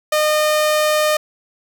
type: tone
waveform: sawtooth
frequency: 610 Hz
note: D#5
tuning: 34 cents flat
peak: -10 dBFS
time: 0.12-1.17 s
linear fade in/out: 5 ms
effects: none